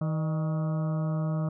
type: harmonic tone with a mistuned harmonic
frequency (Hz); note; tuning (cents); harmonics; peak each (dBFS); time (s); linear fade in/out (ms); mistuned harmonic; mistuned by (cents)
158.6; D#3; +33; 1 / 2 / 3 / 4 / 5 / 6 / 7 / 8 / 9; -26 / -40 / -47 / -38 / -50 / -51 / -47 / -46 / -56; 0.01-1.49; 5; 4; -59
effects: none